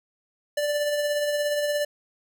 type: tone with tremolo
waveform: square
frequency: 587.3 Hz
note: D5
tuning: in tune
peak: -22 dBFS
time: 0.57-1.85 s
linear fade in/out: 5 ms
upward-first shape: triangle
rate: 17 Hz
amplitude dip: 40%
effects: none